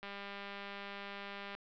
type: click train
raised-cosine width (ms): 0.3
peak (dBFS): -29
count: 305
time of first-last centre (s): 0.03-1.55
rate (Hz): 200
effects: low-pass 4000 Hz 12 dB/octave